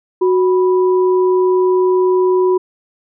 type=tone pair together; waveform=sine; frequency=369 / 985 Hz; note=F#4 / B5; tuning=-5 / -5 cents; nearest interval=octave + perfect fourth; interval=1700 cents; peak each=-10 / -21 dBFS; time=0.21-2.58 s; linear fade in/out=10 ms; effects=none